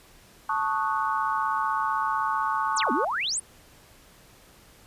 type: chord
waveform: sine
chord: D# half-diminished seventh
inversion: second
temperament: equal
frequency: 880 / 1108.7 / 1244.5 / 1480 Hz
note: A5 / C#6 / D#6 / F#6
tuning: 0 / 0 / 0 / 0 cents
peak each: -28 / -27 / -31 / -33 dBFS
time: 0.49-3.05 s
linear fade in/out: 5 ms
type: exponential two-way sweep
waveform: sine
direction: down then up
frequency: 9956 to 225.2 to 9956 Hz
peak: -25 dBFS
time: 2.76-3.4 s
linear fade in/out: 10 ms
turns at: 2.92 s
effects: pink hiss -54 dBFS RMS until 4.86 s + resampled to 32000 Hz